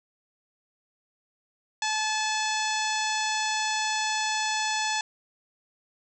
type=harmonic tone; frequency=864 Hz; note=A5; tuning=32 cents flat; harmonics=1 / 2 / 3 / 4 / 5 / 6 / 7 / 8 / 9; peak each=-29 / -32 / -34 / -35 / -36 / -37 / -37 / -38 / -39 dBFS; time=1.82-5.01 s; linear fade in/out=2 ms; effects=none